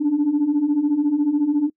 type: beating tone pair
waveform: sine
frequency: 282.9 / 296.9 Hz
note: C#4 / D4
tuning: +35 / +19 cents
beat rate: 14 Hz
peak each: -21 / -16 dBFS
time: 0-1.7 s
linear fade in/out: 20 ms
effects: noise-tail reverb RT60 0.1 s tail -26 dB re dry + tanh soft clip ceiling -12 dBFS